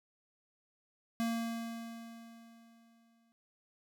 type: tone with exponential decay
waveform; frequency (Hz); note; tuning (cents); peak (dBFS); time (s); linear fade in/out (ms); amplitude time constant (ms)
square; 230; A#3; -23; -31; 1.2-3.32; 0; 460
effects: none